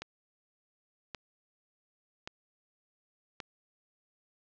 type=click train; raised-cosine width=0.2 ms; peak=-21 dBFS; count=4; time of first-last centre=0.02-3.402 s; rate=0.887 Hz; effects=low-pass 5000 Hz 12 dB/octave